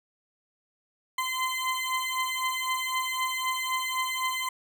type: beating tone pair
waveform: 20% pulse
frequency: 1030 / 1033.9 Hz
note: C6 / C6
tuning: -28 / -21 cents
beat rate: 3.9 Hz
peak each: -25 / -26 dBFS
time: 1.18-4.49 s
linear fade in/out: 5 ms
effects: none